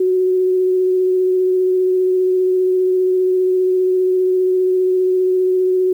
sine tone with vibrato, 370 Hz, F#4, in tune, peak -12 dBFS, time 0-5.93 s, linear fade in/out 5 ms, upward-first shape sine, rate 15 Hz, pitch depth 14 cents each way, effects 8-bit

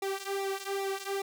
sawtooth tone with flanger, 392 Hz, G4, in tune, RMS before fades -34 dBFS, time 0.02-1.22 s, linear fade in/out 5 ms, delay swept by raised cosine 0.64 to 2.64 ms, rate 2.5 Hz, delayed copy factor -0.85, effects none

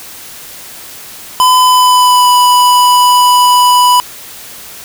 square tone with pitch glide, 1009 to 988.8 Hz, B5 to B5, +37 to +2 cents, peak -5 dBFS, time 1.4-4 s, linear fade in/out 0 ms, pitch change -35 cents, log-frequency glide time 1.6-2.32 s, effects white hiss -30 dBFS RMS until 4.84 s

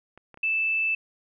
clicks, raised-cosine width 0.5 ms, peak -32 dBFS, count 3, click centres 0.176 / 0.343 / 0.374 s
sine tone, 2637 Hz, E7, in tune, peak -22 dBFS, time 0.43-0.95 s, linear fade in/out 5 ms
effects none

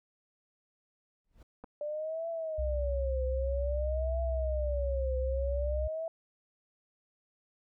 brown noise with exponential growth, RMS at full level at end -47 dBFS, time 1.24-1.43 s, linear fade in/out 5 ms, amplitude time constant 41 ms
clicks, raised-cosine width 1 ms, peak -33 dBFS, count 2, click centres 1.639 / 1.643 s
sine tone with vibrato, 587.3 Hz, D5, in tune, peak -33 dBFS, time 1.81-6.08 s, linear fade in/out 2 ms, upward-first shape triangle, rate 0.52 Hz, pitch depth 230 cents each way
sine tone, 64.7 Hz, C2, 19 cents flat, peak -30 dBFS, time 2.58-5.88 s, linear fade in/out 10 ms
effects none

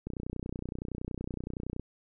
click train, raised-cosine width 3 ms, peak -23 dBFS, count 54, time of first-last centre 0.07-1.796 s, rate 30.7 Hz, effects none

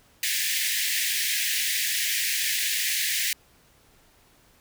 pink high-pass noise, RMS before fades -26 dBFS, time 0.23-3.33 s, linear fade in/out 2 ms, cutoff 1700 Hz, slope 96 dB/octave, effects pink hiss -59 dBFS RMS until 4.6 s

